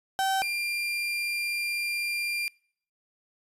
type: tone pair in turn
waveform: 35% pulse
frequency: 771 / 2388 Hz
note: G5 / D7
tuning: -29 / +28 cents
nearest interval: octave + minor sixth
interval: 1957 cents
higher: second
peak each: -22 / -26 dBFS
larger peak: first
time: 0.19-0.42 / 0.42-2.48 s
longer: second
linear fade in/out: 0 ms
effects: noise-tail reverb RT60 0.6 s tail -26 dB re dry + resampled to 32000 Hz